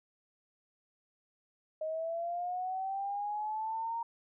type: linear sweep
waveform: sine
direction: up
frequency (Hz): 622.3 to 932.3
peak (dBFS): -33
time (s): 1.81-4.03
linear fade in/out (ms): 5
effects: none